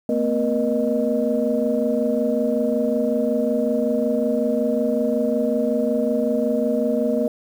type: tone cluster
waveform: sine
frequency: 226.6 / 252 / 474.9 / 615 Hz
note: A#3 / B3 / A#4 / D#5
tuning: -49 / +35 / +32 / -20 cents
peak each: -23 dBFS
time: 0.09-7.28 s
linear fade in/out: 2 ms
effects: tanh soft clip ceiling -8 dBFS + 8-bit